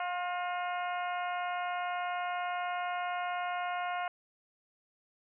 harmonic tone with a mistuned harmonic, 355.9 Hz, F4, 33 cents sharp, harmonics 2 / 3 / 4 / 5 / 6 / 7 / 8, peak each -34 / -40 / -40 / -48 / -45 / -49 / -49 dBFS, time 0-4.08 s, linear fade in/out 2 ms, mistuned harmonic 5, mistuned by +37 cents, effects none

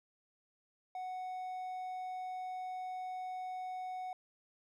triangle tone, 740 Hz, F#5, in tune, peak -37 dBFS, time 0.95-4.13 s, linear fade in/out 2 ms, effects none

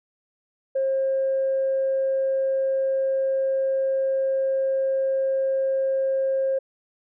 sine tone, 535 Hz, C5, 38 cents sharp, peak -19 dBFS, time 0.75-6.59 s, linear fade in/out 10 ms, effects tanh soft clip ceiling -16 dBFS

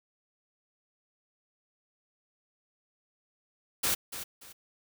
white noise with echo, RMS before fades -28 dBFS, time 3.83-3.95 s, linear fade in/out 10 ms, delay 290 ms, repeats 2, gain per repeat -11 dB, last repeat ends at 4.53 s, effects none

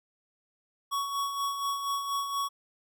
square tone with tremolo, 1118 Hz, C#6, 14 cents sharp, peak -28 dBFS, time 0.91-2.49 s, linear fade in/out 20 ms, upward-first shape sine, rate 4.2 Hz, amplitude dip 50%, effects none

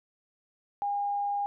sine tone, 811 Hz, G#5, 41 cents flat, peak -27 dBFS, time 0.82-1.46 s, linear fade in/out 0 ms, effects none

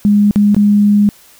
sine tone with dropouts, 205.8 Hz, G#3, 16 cents flat, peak -6 dBFS, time 0.05-1.09 s, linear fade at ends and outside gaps 0 ms, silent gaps 0.31-0.359 / 0.546-0.565 s, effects white hiss -44 dBFS RMS until 1.39 s

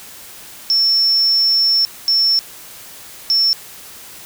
sine tone bursts at uneven times, 5400 Hz, E8, 41 cents sharp, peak -11 dBFS, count 3, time 0.7-1.85 / 2.08-2.39 / 3.3-3.53 s, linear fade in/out 0 ms, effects white hiss -37 dBFS RMS until 4.25 s

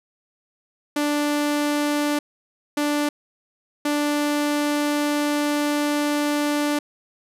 sawtooth tone bursts at uneven times, 293.7 Hz, D4, in tune, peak -16 dBFS, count 3, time 0.96-2.19 / 2.77-3.09 / 3.85-6.79 s, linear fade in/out 5 ms, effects resampled to 32000 Hz

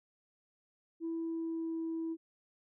sine tone with pitch glide, 329.6 to 326.8 Hz, E4 to E4, 0 to -15 cents, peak -33 dBFS, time 1-2.17 s, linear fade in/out 50 ms, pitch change -15 cents, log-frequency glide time 1.15-1.8 s, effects tanh soft clip ceiling -31 dBFS

